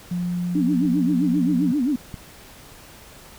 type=tone; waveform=sine; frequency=176.7 Hz; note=F3; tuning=21 cents sharp; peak=-22 dBFS; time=0.11-1.72 s; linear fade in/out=5 ms
type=tone with vibrato; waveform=sine; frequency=268.4 Hz; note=C4; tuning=44 cents sharp; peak=-18 dBFS; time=0.55-1.96 s; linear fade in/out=5 ms; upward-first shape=sine; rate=7.6 Hz; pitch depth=220 cents each way
type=clicks; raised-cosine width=5 ms; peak=-30 / -20 dBFS; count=2; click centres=0.854 / 2.142 s
effects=pink hiss -45 dBFS RMS until 3.38 s